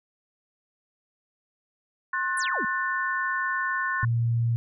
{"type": "chord", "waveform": "sine", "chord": "F# diminished", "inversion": "second", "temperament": "just", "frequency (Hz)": [1065.6, 1480, 1776], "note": ["C6", "F#6", "A6"], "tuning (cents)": [31, 0, 16], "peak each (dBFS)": -29, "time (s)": [2.13, 4.05], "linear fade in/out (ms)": 5}
{"type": "exponential sweep", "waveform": "sine", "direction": "down", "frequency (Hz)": [11190, 189], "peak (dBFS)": -31, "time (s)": [2.37, 2.65], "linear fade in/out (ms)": 2}
{"type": "tone", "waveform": "sine", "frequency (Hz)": 116.8, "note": "A#2", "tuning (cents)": 4, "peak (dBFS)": -21, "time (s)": [4.03, 4.56], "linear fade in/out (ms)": 0}
{"effects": []}